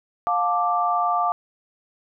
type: chord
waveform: sine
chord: D minor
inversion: first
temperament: equal with one note detuned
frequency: 708.2 / 880 / 1174.7 Hz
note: F5 / A5 / D6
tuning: +24 / 0 / 0 cents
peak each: -22 / -27 / -22 dBFS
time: 0.27-1.32 s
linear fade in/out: 0 ms
effects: none